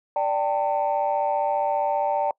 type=chord; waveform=sine; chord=D suspended fourth; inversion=none; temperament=equal with one note detuned; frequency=587.3 / 784 / 899 Hz; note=D5 / G5 / A5; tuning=0 / 0 / +37 cents; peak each=-24 dBFS; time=0.16-2.31 s; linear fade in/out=2 ms; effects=noise-tail reverb RT60 0.1 s tail -25 dB re dry + tanh soft clip ceiling -14 dBFS